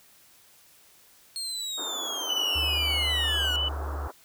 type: linear sweep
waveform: 30% pulse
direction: down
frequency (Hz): 4273 to 1417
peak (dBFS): -28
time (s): 1.36-3.56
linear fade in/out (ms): 0
type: band-pass noise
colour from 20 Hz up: white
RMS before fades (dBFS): -39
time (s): 1.77-4.12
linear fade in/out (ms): 20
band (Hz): 270 to 1400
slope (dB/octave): 48
type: tone with vibrato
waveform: sine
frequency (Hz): 2960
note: F#7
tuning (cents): 0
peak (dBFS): -25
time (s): 2.29-3.69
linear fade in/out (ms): 10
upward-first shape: sine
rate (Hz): 3.9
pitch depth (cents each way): 18
type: tone with pitch glide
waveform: sine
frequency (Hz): 74 to 71.81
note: D2 to D2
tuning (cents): +14 to -38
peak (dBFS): -30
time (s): 2.55-4.08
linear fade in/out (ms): 10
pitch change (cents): -52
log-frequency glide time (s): 3.06-3.45
effects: white hiss -57 dBFS RMS until 4.24 s